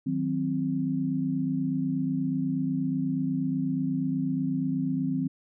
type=chord; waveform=sine; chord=C diminished; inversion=first; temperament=equal with one note detuned; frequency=156.74 / 185 / 261.6 Hz; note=Eb3 / Gb3 / C4; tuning=+13 / 0 / 0 cents; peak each=-31 / -32 / -27 dBFS; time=0.06-5.28 s; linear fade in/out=10 ms; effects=none